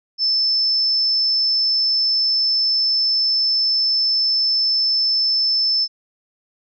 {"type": "tone", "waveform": "sine", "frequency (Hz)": 5274, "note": "E8", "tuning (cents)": 0, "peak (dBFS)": -15, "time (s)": [0.18, 5.88], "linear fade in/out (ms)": 50, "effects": []}